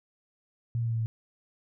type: tone with pitch steps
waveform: sine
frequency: 117.5 / 116.15 / 114.82 / 113.5 / 112.19 Hz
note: A#2 / A#2 / A#2 / A#2 / A2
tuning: +14 / -6 / -26 / -46 / +34 cents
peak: -26 dBFS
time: 0.75-1.06 s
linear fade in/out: 0 ms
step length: 62 ms
effects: none